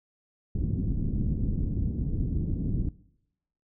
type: low-pass noise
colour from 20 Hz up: pink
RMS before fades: -28 dBFS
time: 0.55-2.89 s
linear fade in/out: 5 ms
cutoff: 270 Hz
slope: 24 dB/octave
effects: noise-tail reverb RT60 0.8 s tail -21 dB re dry